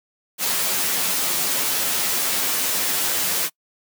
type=noise with comb filter; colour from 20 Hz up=white; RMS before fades=-22 dBFS; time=0.38-3.5 s; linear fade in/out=50 ms; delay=11 ms; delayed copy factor=+0.7; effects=noise-tail reverb RT60 0.1 s tail -26 dB re dry + high-pass 150 Hz 12 dB/octave